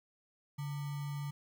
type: tone with sample-and-hold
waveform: sine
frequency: 143.4 Hz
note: D3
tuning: 41 cents flat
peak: -36 dBFS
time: 0.58-1.31 s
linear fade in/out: 10 ms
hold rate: 1050 Hz
effects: none